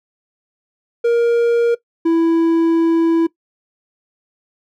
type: tone pair in turn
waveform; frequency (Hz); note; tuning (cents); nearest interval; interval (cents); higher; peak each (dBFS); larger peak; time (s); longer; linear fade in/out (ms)
triangle; 470 / 330.5; A#4 / E4; +14 / +5; tritone; 609; first; -9 / -9; neither; 1.04-1.75 / 2.05-3.27; second; 10
effects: noise-tail reverb RT60 0.1 s tail -19 dB re dry